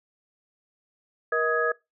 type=tone cluster; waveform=sine; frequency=474.5 / 633 / 1257 / 1668 Hz; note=A#4 / D#5 / D#6 / G#6; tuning=+31 / +30 / +17 / +7 cents; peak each=-26 / -30 / -28 / -26 dBFS; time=1.32-1.72 s; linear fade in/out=5 ms; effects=noise-tail reverb RT60 0.2 s tail -21 dB re dry